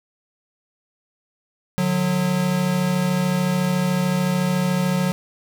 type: tone pair together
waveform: square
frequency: 148.57 / 182.3 Hz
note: D3 / F#3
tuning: +20 / -25 cents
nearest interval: major third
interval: 355 cents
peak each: -25 / -20 dBFS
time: 1.78-5.12 s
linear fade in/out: 0 ms
effects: none